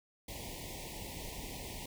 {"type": "band-stop noise", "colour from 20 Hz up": "pink", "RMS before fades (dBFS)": -44, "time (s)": [0.28, 1.86], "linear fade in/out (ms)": 5, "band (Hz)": [1000, 1900], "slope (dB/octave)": 96, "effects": []}